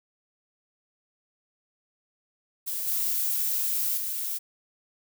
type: noise with level steps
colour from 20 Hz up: violet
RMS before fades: -31 / -27 / -31 dBFS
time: 2.66-4.39 s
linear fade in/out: 20 ms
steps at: 2.87 / 3.97 s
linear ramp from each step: 10 ms
effects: none